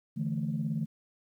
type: chord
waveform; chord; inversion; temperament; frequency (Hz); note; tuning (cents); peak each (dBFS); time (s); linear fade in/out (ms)
sine; D suspended second; none; equal; 146.83 / 164.81 / 220; D3 / E3 / A3; 0 / 0 / 0; -33; 0.16-0.86; 20
effects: tanh soft clip ceiling -21 dBFS + 11-bit